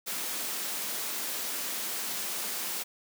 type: high-pass noise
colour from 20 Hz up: white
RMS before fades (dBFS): -34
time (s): 0.06-2.84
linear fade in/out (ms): 20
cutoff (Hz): 170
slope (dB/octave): 48
effects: none